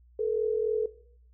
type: tone pair together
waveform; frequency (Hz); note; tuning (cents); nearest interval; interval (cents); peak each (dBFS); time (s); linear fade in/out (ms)
sine; 433.2 / 476.9; A4 / A#4; -27 / +39; major second; 166; -27 / -31; 0.19-0.86; 5
effects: noise-tail reverb RT60 0.6 s tail -17 dB re dry + added 60 Hz sine -55 dBFS peak until 1.33 s